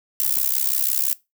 violet noise with amplitude modulation, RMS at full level -17 dBFS, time 0.2-1.13 s, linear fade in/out 0 ms, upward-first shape sine, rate 65.9 Hz, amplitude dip 100%, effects noise-tail reverb RT60 0.2 s tail -19 dB re dry

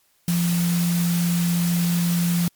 sine tone in noise, 172.5 Hz, F3, 21 cents flat, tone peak -18 dBFS, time 0.28-2.48 s, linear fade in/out 2 ms, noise white, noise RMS -30 dBFS, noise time 0.28-2.48 s, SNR +9 dB, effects white hiss -63 dBFS RMS until 2.55 s + MP3 96 kbps

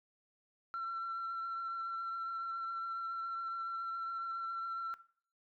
sine tone with vibrato, 1353 Hz, E6, 45 cents sharp, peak -35 dBFS, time 0.74-4.94 s, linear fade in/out 0 ms, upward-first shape triangle, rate 7.2 Hz, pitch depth 16 cents each way, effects noise-tail reverb RT60 0.5 s tail -18 dB re dry + tanh soft clip ceiling -34 dBFS

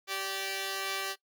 5% pulse tone pair together, 388.4 / 582 Hz, G4 / D5, -16 / -16 cents, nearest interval perfect fifth, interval 700 cents, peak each -23 / -27 dBFS, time 0.07-1.16 s, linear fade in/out 50 ms, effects noise-tail reverb RT60 0.1 s tail -18 dB re dry

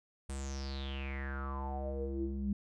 square tone with low-pass filter sweep, 68 Hz, C#2, 33 cents flat, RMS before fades -38 dBFS, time 0.29-2.53 s, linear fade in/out 5 ms, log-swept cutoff 9000 to 200 Hz, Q 8.8, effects none

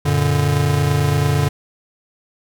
square chord, Gb augmented, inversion none, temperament just, 92.5 / 115.62 / 144.53 Hz, Gb2 / Bb2 / D3, 0 / -14 / -27 cents, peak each -21 / -23 / -17 dBFS, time 0.05-1.49 s, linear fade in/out 10 ms, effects none

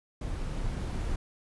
brown noise with level ramp, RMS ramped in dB -34 to -31 dBFS, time 0.21-1.16 s, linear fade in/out 5 ms, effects resampled to 24000 Hz

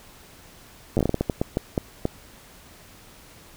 slowing click train, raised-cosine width 2 ms, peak -8 dBFS, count 14, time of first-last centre 0.97-2.054 s, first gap 9 ms, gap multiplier 1.33, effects pink hiss -49 dBFS RMS until 3.56 s

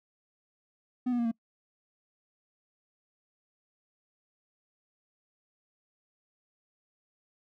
triangle tone with pitch steps, 250 / 242.6 / 235.4 / 228.5 Hz, B3 / B3 / A#3 / A#3, +21 / -31 / +17 / -34 cents, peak -24 dBFS, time 1.06-1.316 s, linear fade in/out 10 ms, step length 64 ms, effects noise-tail reverb RT60 0.1 s tail -25 dB re dry

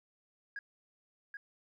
sine tone with echo, 1641 Hz, G#6, 21 cents flat, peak -37 dBFS, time 0.56-0.59 s, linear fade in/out 2 ms, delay 780 ms, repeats 1, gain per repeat -4 dB, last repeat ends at 1.37 s, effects tanh soft clip ceiling -36 dBFS + 13-bit

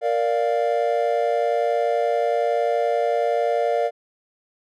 triangle chord, Bb major, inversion none, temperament equal, 466.2 / 587.3 / 698.5 Hz, Bb4 / D5 / F5, 0 / 0 / 0 cents, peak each -21 dBFS, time 0.01-3.91 s, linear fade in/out 50 ms, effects none

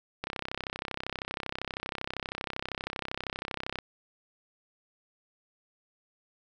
click train, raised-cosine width 0.3 ms, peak -17 dBFS, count 117, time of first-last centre 0.24-3.787 s, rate 32.7 Hz, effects none

